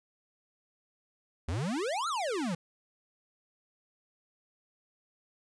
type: exponential two-way sweep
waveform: square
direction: up then down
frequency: 73.42 to 1396.9 to 157.7 Hz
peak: -31 dBFS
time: 1.48-2.55 s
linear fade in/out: 5 ms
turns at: 2.08 s
effects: resampled to 22050 Hz + 12-bit